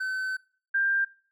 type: tone pair in turn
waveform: triangle / sine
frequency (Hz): 1525 / 1589.5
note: G6 / G6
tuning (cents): -48 / +24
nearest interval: minor second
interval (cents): 72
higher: second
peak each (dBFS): -26 / -22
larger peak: second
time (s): 0-0.37 / 0.74-1.05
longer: first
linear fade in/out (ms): 10
effects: noise-tail reverb RT60 0.4 s tail -19 dB re dry